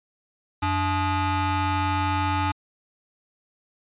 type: ring-modulated tone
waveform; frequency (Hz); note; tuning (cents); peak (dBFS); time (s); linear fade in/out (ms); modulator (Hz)
30% pulse; 384.6; G4; -33; -16; 0.62-2.52; 10; 476
effects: resampled to 8000 Hz